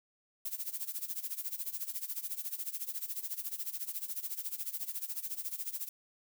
violet noise with tremolo, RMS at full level -36 dBFS, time 0.45-5.89 s, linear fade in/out 5 ms, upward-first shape sine, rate 14 Hz, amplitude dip 85%, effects none

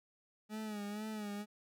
40% pulse tone with vibrato, 210.7 Hz, G#3, 25 cents sharp, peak -39 dBFS, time 0.49-1.46 s, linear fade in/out 50 ms, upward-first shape sine, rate 2.1 Hz, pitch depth 61 cents each way, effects none

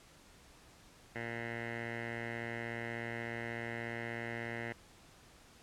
10% pulse tone with low-pass filter, 116.54 Hz, A#2, in tune, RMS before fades -41 dBFS, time 1.15-4.73 s, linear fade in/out 10 ms, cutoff 2100 Hz, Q 6.7, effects pink hiss -60 dBFS RMS until 5.62 s + low-pass 10000 Hz 12 dB/octave

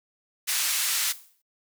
white band-pass noise, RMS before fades -26 dBFS, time 0.47-1.13 s, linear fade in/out 20 ms, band 1500 to 12000 Hz, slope 12 dB/octave
blue noise with exponential decay, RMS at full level -34 dBFS, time 1.07-1.42 s, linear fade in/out 5 ms, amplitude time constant 75 ms
effects noise-tail reverb RT60 0.1 s tail -24 dB re dry

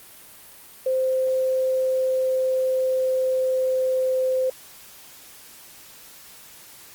sine tone with pitch glide, 520 to 517 Hz, C5 to C5, -11 to -21 cents, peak -19 dBFS, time 0.86-4.5 s, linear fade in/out 5 ms, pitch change -10 cents, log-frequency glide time 1.4-3.94 s, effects white hiss -46 dBFS RMS until 6.94 s + Opus 32 kbps

